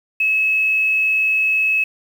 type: tone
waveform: sine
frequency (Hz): 2582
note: E7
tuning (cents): -37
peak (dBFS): -14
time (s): 0.2-1.84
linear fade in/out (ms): 5
effects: 7-bit